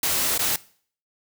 white noise with dropouts, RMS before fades -23 dBFS, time 0.03-0.56 s, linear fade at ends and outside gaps 2 ms, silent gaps 0.378-0.392 s, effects noise-tail reverb RT60 0.5 s tail -20 dB re dry

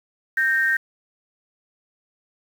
sine tone pair together, 1568 / 1847.5 Hz, G6 / A#6, 0 / -16 cents, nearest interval minor third, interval 284 cents, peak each -20 / -20 dBFS, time 0.37-0.77 s, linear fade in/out 5 ms, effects 7-bit

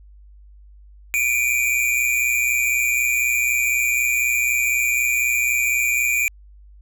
square tone pair together, 2317 / 2441 Hz, D7 / D#7, -24 / -34 cents, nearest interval minor second, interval 90 cents, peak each -21 dBFS, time 1.14-6.28 s, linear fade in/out 0 ms, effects added 50 Hz sine -43 dBFS peak until 6.81 s

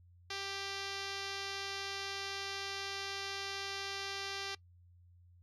5% pulse tone with low-pass filter, 393.5 Hz, G4, 7 cents sharp, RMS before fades -41 dBFS, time 0.3-4.55 s, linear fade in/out 5 ms, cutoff 6000 Hz, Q 1.5, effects noise-tail reverb RT60 0.1 s tail -22 dB re dry + added 88 Hz sine -59 dBFS peak until 5.42 s

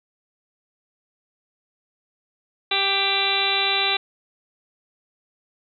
harmonic tone with a mistuned harmonic, 392.5 Hz, G4, 2 cents sharp, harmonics 1 / 2 / 3 / 4 / 5 / 6 / 7 / 8 / 9 / 10, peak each -31 / -28 / -31 / -33 / -32 / -26 / -28 / -35 / -26 / -24 dBFS, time 2.71-3.97 s, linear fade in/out 5 ms, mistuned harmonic 5, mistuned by +28 cents, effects none

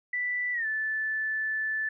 sine tone with pitch glide, 1975.5 to 1749.8 Hz, B6 to A6, 0 to -10 cents, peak -27 dBFS, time 0.13-1.89 s, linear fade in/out 5 ms, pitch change -210 cents, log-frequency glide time 0.53-0.66 s, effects none

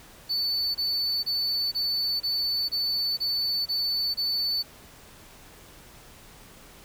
triangle tone bursts, 4492 Hz, C#8, 22 cents sharp, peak -23 dBFS, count 9, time 0.29-4.63 s, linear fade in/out 20 ms, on 460 ms, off 25 ms, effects pink hiss -50 dBFS RMS until 6.84 s

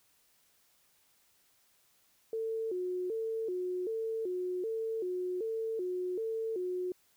sine tone with vibrato, 403.3 Hz, G4, 49 cents sharp, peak -32 dBFS, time 2.33-6.92 s, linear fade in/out 2 ms, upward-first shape square, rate 1.3 Hz, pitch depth 180 cents each way, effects white hiss -69 dBFS RMS until 7.16 s

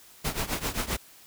pink noise with tremolo, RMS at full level -27 dBFS, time 0.24-0.97 s, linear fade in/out 10 ms, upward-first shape triangle, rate 7.6 Hz, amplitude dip 90%, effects white hiss -53 dBFS RMS until 1.26 s

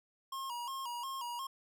square tone with vibrato, 1013 Hz, B5, 44 cents sharp, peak -39 dBFS, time 0.32-1.47 s, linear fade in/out 5 ms, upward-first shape square, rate 2.8 Hz, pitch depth 100 cents each way, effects none

